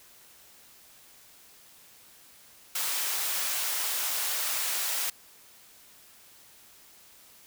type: high-pass noise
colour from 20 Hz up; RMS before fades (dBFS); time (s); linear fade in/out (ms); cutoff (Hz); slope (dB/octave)
white; -30; 2.75-5.1; 5; 670; 12
effects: white hiss -55 dBFS RMS until 7.46 s